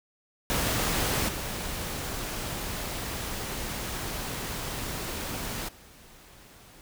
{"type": "noise with level steps", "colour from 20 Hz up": "pink", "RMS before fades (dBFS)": [-27, -34, -52], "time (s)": [0.5, 6.81], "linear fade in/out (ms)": 0, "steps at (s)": [1.28, 5.68], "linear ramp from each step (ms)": 10, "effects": []}